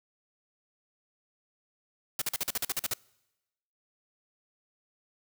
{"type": "noise bursts", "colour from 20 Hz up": "white", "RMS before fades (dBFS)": -30, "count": 11, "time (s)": [2.19, 2.937], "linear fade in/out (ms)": 2, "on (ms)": 27, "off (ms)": 45, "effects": ["noise-tail reverb RT60 1.0 s tail -25 dB re dry"]}